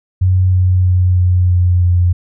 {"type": "tone with pitch steps", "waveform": "sine", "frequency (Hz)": [92.5, 91.7, 90.91, 90.13, 89.35, 88.58], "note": ["F#2", "F#2", "F#2", "F#2", "F2", "F2"], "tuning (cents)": [0, -15, -30, -45, 40, 25], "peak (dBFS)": -8, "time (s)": [0.21, 2.13], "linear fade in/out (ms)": 10, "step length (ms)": 320, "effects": []}